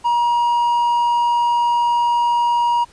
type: tone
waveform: triangle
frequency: 952 Hz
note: A#5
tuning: 36 cents sharp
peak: -12 dBFS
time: 0.04-2.85 s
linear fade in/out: 20 ms
effects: pink hiss -49 dBFS RMS until 2.92 s + resampled to 22050 Hz